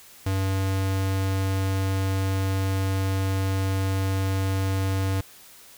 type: tone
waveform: square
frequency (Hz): 96.1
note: G2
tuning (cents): -34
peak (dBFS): -23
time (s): 0.26-5.21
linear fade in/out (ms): 5
effects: white hiss -49 dBFS RMS until 5.77 s